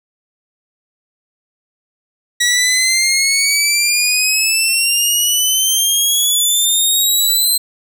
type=exponential sweep; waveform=15% pulse; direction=up; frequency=1922 to 4117 Hz; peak=-5 dBFS; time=2.4-7.58 s; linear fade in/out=10 ms; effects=none